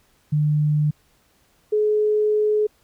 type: tone pair in turn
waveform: sine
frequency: 150 / 424.3 Hz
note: D3 / G#4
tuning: +37 / +37 cents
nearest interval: octave + tritone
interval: 1800 cents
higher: second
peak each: -16 dBFS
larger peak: neither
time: 0.32-0.91 / 1.72-2.67 s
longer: second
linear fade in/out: 10 ms
effects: pink hiss -61 dBFS RMS until 2.83 s